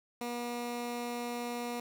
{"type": "tone", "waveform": "15% pulse", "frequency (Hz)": 240.3, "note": "B3", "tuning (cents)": -47, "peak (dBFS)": -29, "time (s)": [0.21, 1.8], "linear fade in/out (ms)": 2, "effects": []}